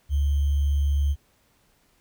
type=tone with sample-and-hold; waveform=sine; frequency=71.3 Hz; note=C#2; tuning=49 cents sharp; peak=-19 dBFS; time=0.09-1.16 s; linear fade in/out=50 ms; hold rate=3150 Hz; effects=pink hiss -64 dBFS RMS until 2 s